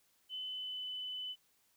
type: tone with pitch glide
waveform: sine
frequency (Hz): 3027 to 3008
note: F#7 to F#7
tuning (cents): +39 to +28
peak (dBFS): -39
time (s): 0.29-1.36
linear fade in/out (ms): 50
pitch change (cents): -11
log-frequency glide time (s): 0.41-0.85
effects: white hiss -73 dBFS RMS until 1.76 s